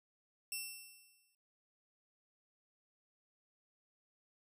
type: tone with exponential decay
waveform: 10% pulse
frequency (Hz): 2700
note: E7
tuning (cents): +41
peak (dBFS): -29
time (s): 0.52-1.35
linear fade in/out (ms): 2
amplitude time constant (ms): 180
effects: noise-tail reverb RT60 0.8 s tail -24 dB re dry